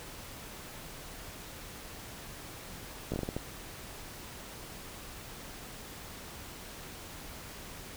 slowing click train, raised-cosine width 2 ms, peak -20 dBFS, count 7, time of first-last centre 3.12-3.365 s, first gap 17 ms, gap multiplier 1.35, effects pink hiss -46 dBFS RMS until 7.96 s

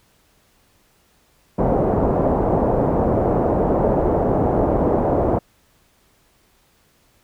white low-pass noise, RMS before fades -18 dBFS, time 1.58-5.39 s, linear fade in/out 10 ms, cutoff 710 Hz, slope 24 dB/octave, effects pink hiss -59 dBFS RMS until 7.23 s

